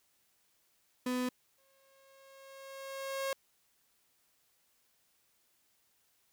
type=tone; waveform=35% pulse; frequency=250.8 Hz; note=B3; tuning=27 cents sharp; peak=-30 dBFS; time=1.06-1.29 s; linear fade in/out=5 ms
type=tone with exponential growth; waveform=sawtooth; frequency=542 Hz; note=C#5; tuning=39 cents flat; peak=-28 dBFS; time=1.58-3.33 s; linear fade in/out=2 ms; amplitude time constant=380 ms
effects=white hiss -73 dBFS RMS until 6.32 s